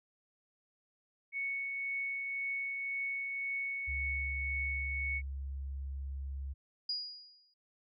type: tone with tremolo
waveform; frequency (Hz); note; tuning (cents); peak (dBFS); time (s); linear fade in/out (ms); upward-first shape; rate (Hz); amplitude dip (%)
sine; 2217; C#7; 0; -33; 1.32-5.22; 50; triangle; 1.9; 30
type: tone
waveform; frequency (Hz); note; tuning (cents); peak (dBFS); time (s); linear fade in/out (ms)
sine; 68.3; C#2; -25; -37; 3.87-6.54; 20
type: tone with exponential decay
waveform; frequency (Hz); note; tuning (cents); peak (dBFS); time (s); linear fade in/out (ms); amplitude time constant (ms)
sine; 4885; D#8; -33; -31; 6.89-7.54; 5; 140
effects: none